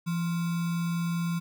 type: tone with sample-and-hold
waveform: sine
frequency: 170 Hz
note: F3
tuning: 46 cents flat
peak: -26 dBFS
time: 0.06-1.4 s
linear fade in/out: 20 ms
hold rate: 1225 Hz
effects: none